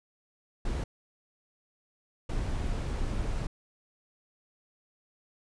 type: noise bursts at uneven times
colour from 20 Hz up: brown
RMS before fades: -31 dBFS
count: 2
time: 0.65-0.84 / 2.29-3.47 s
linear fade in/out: 5 ms
effects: resampled to 22050 Hz